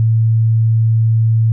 sine tone, 112.5 Hz, A2, 39 cents sharp, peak -9 dBFS, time 0-1.52 s, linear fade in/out 0 ms, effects none

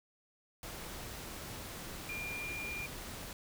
sine tone in noise, 2400 Hz, D7, 37 cents sharp, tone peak -39 dBFS, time 2.09-2.86 s, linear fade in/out 2 ms, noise pink, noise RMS -45 dBFS, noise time 0.63-3.33 s, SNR +3 dB, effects none

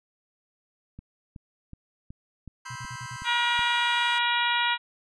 click train, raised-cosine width 5 ms, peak -29 dBFS, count 8, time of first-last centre 0.99-3.592 s, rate 2.69 Hz
sawtooth chord, C major seventh, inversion third, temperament just, 981.1 / 1046.5 / 1308.1 / 1569.8 Hz, B5 / C6 / E6 / G6, -12 / 0 / -14 / +2 cents, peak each -38 / -38 / -42 / -37 dBFS, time 2.65-4.19 s, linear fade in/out 10 ms
sine tone bursts, 123.47 Hz, B2, in tune, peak -37 dBFS, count 5, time 2.7-3.164 s, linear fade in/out 5 ms, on 56 ms, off 46 ms
harmonic tone, 477.6 Hz, A#4, 42 cents sharp, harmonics 2 / 3 / 4 / 5 / 6 / 7 / 8, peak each -27 / -29 / -30 / -31 / -32 / -32 / -33 dBFS, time 3.24-4.78 s, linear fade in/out 50 ms
effects resampled to 22050 Hz

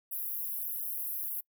pink high-pass noise, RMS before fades -36 dBFS, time 0.11-1.41 s, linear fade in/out 10 ms, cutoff 11000 Hz, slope 96 dB/octave, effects noise-tail reverb RT60 0.1 s tail -25 dB re dry

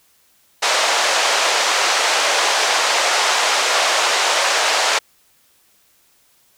pink band-pass noise, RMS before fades -17 dBFS, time 0.62-4.99 s, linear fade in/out 10 ms, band 560 to 7300 Hz, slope 24 dB/octave, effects white hiss -57 dBFS RMS until 6.57 s

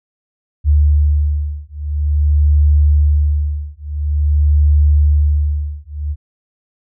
sine beating tone pair, 73.7 / 74.18 Hz, D2 / D2, +7 / +18 cents, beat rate 0.48 Hz, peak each -13 dBFS, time 0.64-6.16 s, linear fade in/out 50 ms, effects none

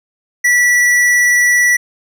triangle tone with tanh clipping, 1953 Hz, B6, 20 cents flat, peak -10 dBFS, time 0.44-1.77 s, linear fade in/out 10 ms, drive 17 dB, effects none

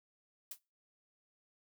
blue noise with exponential decay, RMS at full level -38 dBFS, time 0.51-0.59 s, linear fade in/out 5 ms, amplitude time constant 17 ms, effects noise-tail reverb RT60 0.3 s tail -24 dB re dry

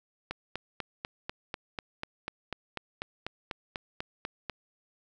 click train, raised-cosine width 0.3 ms, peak -18 dBFS, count 18, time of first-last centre 0.31-4.497 s, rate 4.06 Hz, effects none

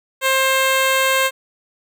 10% pulse tone, 530 Hz, C5, 22 cents sharp, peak -6 dBFS, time 0.21-1.31 s, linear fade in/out 50 ms, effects none

